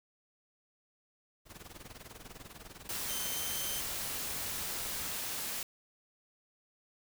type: noise with tremolo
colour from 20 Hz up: pink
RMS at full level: -47 dBFS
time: 1.45-5.19 s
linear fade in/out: 50 ms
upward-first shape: sine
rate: 20 Hz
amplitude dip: 80%
type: noise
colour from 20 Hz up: white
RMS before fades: -38 dBFS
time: 2.89-5.63 s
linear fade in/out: 2 ms
type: tone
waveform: 10% pulse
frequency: 3107 Hz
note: G7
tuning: 16 cents flat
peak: -30 dBFS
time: 3.08-3.81 s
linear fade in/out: 10 ms
effects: none